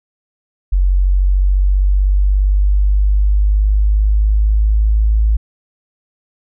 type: linear sweep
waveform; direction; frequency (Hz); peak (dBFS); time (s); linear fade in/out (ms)
sine; up; 46.04 to 54; -9; 0.72-5.37; 10
effects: none